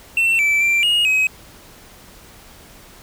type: tone with pitch steps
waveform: triangle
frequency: 2697 / 2321 / 2357 / 2868 / 2540 Hz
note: E7 / D7 / D7 / F7 / D#7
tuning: +39 / -21 / +6 / +45 / +35 cents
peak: -12 dBFS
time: 0.17-1.27 s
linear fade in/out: 2 ms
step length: 220 ms
effects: pink hiss -44 dBFS RMS until 3.02 s